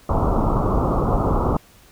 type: low-pass noise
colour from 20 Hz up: pink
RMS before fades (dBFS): -19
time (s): 0.09-1.57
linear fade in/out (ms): 5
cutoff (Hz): 1300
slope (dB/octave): 96
effects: pink hiss -51 dBFS RMS until 1.91 s